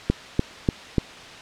click train, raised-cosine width 3 ms, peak -5 dBFS, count 4, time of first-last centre 0.1-0.982 s, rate 3.4 Hz, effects white hiss -40 dBFS RMS until 1.41 s + low-pass 4000 Hz 12 dB/octave

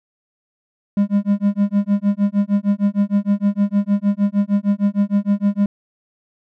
triangle tone with tremolo, 202.4 Hz, G#3, 44 cents flat, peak -9 dBFS, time 0.97-5.66 s, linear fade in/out 2 ms, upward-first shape sine, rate 6.5 Hz, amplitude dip 100%, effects none

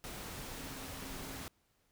sine tone in noise, 267.4 Hz, C4, 38 cents sharp, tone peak -52 dBFS, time 0.51-1.43 s, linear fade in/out 0 ms, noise pink, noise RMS -45 dBFS, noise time 0.04-1.48 s, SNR -10 dB, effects pink hiss -75 dBFS RMS until 1.91 s

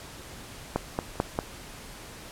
clicks, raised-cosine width 1 ms, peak -10 / -12 / -29 / -9 / -11 dBFS, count 5, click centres 0.76 / 0.989 / 1.156 / 1.201 / 1.389 s, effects pink hiss -44 dBFS RMS until 2.31 s + low-pass 12000 Hz 12 dB/octave

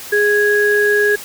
sine tone pair together, 414.7 / 1658 Hz, G#4 / G#6, -3 / -3 cents, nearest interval 2 octaves, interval 2400 cents, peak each -13 dBFS, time 0.12-1.16 s, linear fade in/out 10 ms, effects tanh soft clip ceiling -3 dBFS + white hiss -32 dBFS RMS until 1.24 s

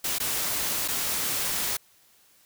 white noise with dropouts, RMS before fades -28 dBFS, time 0.04-1.77 s, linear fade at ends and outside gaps 5 ms, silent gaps 0.185-0.2 / 0.879-0.883 s, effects white hiss -60 dBFS RMS until 2.45 s

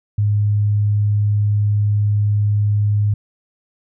sine tone, 103.83 Hz, G#2, in tune, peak -13 dBFS, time 0.18-3.14 s, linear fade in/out 5 ms, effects none

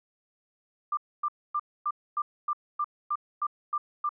sine tone bursts, 1190 Hz, D6, 22 cents sharp, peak -25 dBFS, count 11, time 0.92-4.092 s, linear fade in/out 5 ms, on 52 ms, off 260 ms, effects none

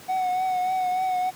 triangle tone with vibrato, 740 Hz, F#5, in tune, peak -20 dBFS, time 0.08-1.31 s, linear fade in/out 20 ms, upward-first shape triangle, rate 3.4 Hz, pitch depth 36 cents each way, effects pink hiss -45 dBFS RMS until 1.35 s + high-pass 150 Hz 12 dB/octave

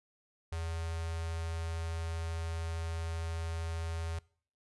square tone with notch filter, 82.41 Hz, E2, in tune, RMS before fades -37 dBFS, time 0.52-4.19 s, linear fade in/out 5 ms, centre 230 Hz, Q 0.75, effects noise-tail reverb RT60 0.5 s tail -23 dB re dry + resampled to 24000 Hz

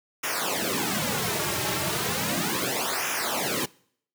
pink noise with flanger, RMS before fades -27 dBFS, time 0.23-3.66 s, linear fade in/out 10 ms, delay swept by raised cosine 0.23 to 4.13 ms, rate 0.35 Hz, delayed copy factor -0.9, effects noise-tail reverb RT60 0.6 s tail -23 dB re dry + high-pass 150 Hz 12 dB/octave

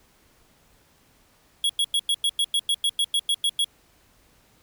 square tone bursts, 3327 Hz, G#7, 2 cents sharp, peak -20 dBFS, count 14, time 1.64-3.644 s, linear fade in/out 2 ms, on 54 ms, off 96 ms, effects pink hiss -60 dBFS RMS until 4.62 s

